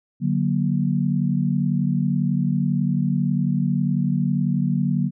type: chord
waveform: sine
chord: D augmented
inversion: none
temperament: equal with one note detuned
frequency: 146.83 / 185 / 237 Hz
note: D3 / F#3 / A#3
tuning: 0 / 0 / +29 cents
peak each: -22 / -22 / -24 dBFS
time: 0.2-5.11 s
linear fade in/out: 50 ms
effects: none